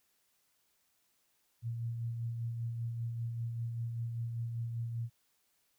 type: tone with tremolo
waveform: sine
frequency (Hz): 116.54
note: A#2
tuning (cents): 0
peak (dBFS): -33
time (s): 1.62-5.1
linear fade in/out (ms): 50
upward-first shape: sine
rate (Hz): 5.1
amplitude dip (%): 35
effects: white hiss -75 dBFS RMS until 5.78 s